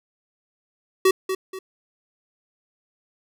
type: tone with echo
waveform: square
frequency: 378.4 Hz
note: F#4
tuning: 39 cents sharp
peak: -14 dBFS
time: 1.05-1.11 s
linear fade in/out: 5 ms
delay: 240 ms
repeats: 2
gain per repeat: -9 dB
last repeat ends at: 1.59 s
effects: none